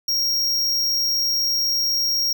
square tone, 5588 Hz, F8, in tune, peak -19 dBFS, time 0.08-2.33 s, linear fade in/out 5 ms, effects none

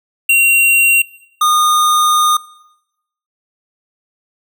square tone pair in turn, 2750 / 1225 Hz, F7 / D#6, -27 / -27 cents, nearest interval octave + major second, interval 1400 cents, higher first, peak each -8 / -10 dBFS, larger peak first, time 0.29-1.02 / 1.41-2.37 s, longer second, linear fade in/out 5 ms, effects noise-tail reverb RT60 0.9 s tail -21 dB re dry

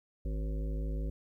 harmonic tone with a mistuned harmonic, 52.8 Hz, G#1, 29 cents sharp, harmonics 1 / 3 / 5 / 7 / 9 / 10, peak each -32 / -42 / -46 / -49 / -51 / -52 dBFS, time 0.25-1.1 s, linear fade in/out 5 ms, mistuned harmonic 10, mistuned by +64 cents, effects 12-bit

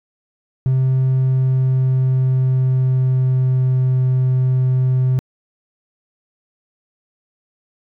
triangle tone with pitch glide, 130.81 to 128.79 Hz, C3 to C3, 0 to -27 cents, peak -10 dBFS, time 0.66-5.19 s, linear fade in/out 0 ms, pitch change -27 cents, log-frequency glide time 1.03-4.01 s, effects tanh soft clip ceiling -7 dBFS

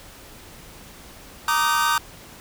45% pulse chord, Eb major seventh, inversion second, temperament equal with one note detuned, 932.3 / 1174.7 / 1244.5 / 1533.9 Hz, Bb5 / D6 / Eb6 / G6, 0 / 0 / 0 / -38 cents, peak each -24 dBFS, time 1.48-1.98 s, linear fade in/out 2 ms, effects pink hiss -44 dBFS RMS until 2.4 s

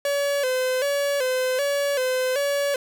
45% pulse tone with vibrato, 539 Hz, C#5, 49 cents flat, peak -21 dBFS, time 0.05-2.76 s, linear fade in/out 2 ms, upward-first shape square, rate 1.3 Hz, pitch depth 89 cents each way, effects none

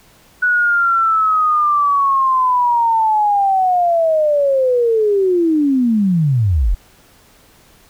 sine linear sweep, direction down, 1480 to 36.46 Hz, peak -11 dBFS, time 0.42-6.75 s, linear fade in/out 10 ms, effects pink hiss -49 dBFS RMS until 7.89 s

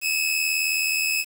sawtooth tone pair together, 2537 / 2616 Hz, D#7 / E7, +33 / -14 cents, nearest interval minor second, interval 53 cents, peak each -21 / -21 dBFS, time 0.01-1.25 s, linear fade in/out 50 ms, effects 7-bit

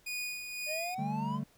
sawtooth tone with tremolo, 2465 Hz, D#7, 17 cents flat, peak -31 dBFS, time 0.06-0.95 s, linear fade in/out 10 ms, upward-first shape sine, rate 1.9 Hz, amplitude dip 50%
triangle exponential sweep, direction up, 596 to 1042 Hz, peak -34 dBFS, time 0.66-1.4 s, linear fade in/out 50 ms
triangle chord, D suspended fourth, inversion none, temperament equal, 146.83 / 196 / 220 Hz, D3 / G3 / A3, 0 / 0 / 0 cents, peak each -35 / -36 / -35 dBFS, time 0.98-1.44 s, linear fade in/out 10 ms
effects pink hiss -65 dBFS RMS until 1.57 s

